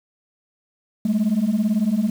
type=beating tone pair; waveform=sine; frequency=201.2 / 219.2 Hz; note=G3 / A3; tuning=+45 / -6 cents; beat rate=18 Hz; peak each=-19 / -17 dBFS; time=1.05-2.1 s; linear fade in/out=5 ms; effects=tanh soft clip ceiling -14 dBFS + 7-bit